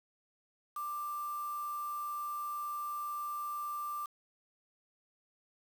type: tone with quantisation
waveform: sine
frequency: 1183 Hz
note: D6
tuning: 12 cents sharp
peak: -36 dBFS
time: 0.76-4.06 s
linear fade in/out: 5 ms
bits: 8
effects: none